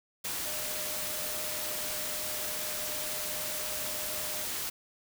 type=tone in noise; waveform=sine; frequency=610 Hz; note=D#5; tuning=34 cents flat; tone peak=-44 dBFS; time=0.45-4.45 s; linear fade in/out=10 ms; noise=white; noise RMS=-35 dBFS; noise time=0.24-4.7 s; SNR=-12 dB; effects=none